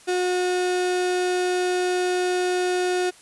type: tone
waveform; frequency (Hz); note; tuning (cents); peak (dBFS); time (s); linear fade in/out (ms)
35% pulse; 362.3; F#4; -36; -19; 0.07-3.11; 20
effects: white hiss -50 dBFS RMS until 3.21 s + resampled to 24000 Hz